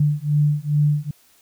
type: beating tone pair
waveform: sine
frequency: 146.83 / 149.23 Hz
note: D3 / D3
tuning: 0 / +28 cents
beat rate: 2.4 Hz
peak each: -19 dBFS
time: 0-1.11 s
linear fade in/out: 5 ms
effects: white hiss -56 dBFS RMS until 1.41 s